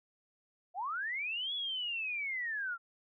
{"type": "linear two-way sweep", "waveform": "sine", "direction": "up then down", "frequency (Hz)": [659.3, 3423, 1340], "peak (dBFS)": -34, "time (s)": [0.74, 2.78], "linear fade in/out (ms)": 50, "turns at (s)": 1.54, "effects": []}